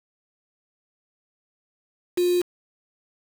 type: tone with quantisation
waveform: sine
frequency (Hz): 355.2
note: F4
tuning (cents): +29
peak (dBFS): -18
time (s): 2.17-2.42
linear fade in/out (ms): 10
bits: 5
effects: none